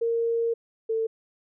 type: tone pair in turn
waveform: sine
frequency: 462.6 / 447.6 Hz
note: A#4 / A4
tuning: -13 / +30 cents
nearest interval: minor second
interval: 57 cents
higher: first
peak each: -22 / -23 dBFS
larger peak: first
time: 0.01-0.54 / 0.89-1.07 s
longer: first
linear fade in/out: 10 ms
effects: none